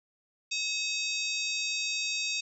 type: harmonic tone with a mistuned harmonic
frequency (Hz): 932.3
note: A#5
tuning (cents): 0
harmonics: 3 / 4 / 5 / 6 / 7 / 8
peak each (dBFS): -33 / -35 / -37 / -39 / -40 / -41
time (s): 0.51-2.41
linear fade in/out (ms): 10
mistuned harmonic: 3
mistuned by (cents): -140
effects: none